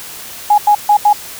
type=tone bursts at uneven times; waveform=sine; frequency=830.6 Hz; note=G#5; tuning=in tune; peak=-5 dBFS; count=4; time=0.5-0.58 / 0.67-0.75 / 0.89-0.97 / 1.05-1.13 s; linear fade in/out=5 ms; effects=white hiss -30 dBFS RMS until 1.39 s